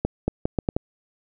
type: accelerating click train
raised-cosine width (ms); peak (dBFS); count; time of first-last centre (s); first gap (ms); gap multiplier
2; -8; 6; 0.05-0.765; 230; 0.76
effects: none